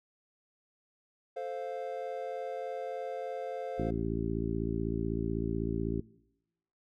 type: chord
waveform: triangle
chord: F major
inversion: first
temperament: equal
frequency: 440 / 523.3 / 698.5 Hz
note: A4 / C5 / F5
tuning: 0 / 0 / 0 cents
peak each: -39 / -36 / -38 dBFS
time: 1.36-3.91 s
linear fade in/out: 10 ms
type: harmonic tone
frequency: 56 Hz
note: A1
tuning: 31 cents sharp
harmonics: 1 / 2 / 3 / 4 / 5 / 6 / 7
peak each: -38 / -38 / -38 / -38 / -38 / -38 / -38 dBFS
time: 3.78-6.01 s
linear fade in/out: 10 ms
effects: noise-tail reverb RT60 0.9 s tail -22 dB re dry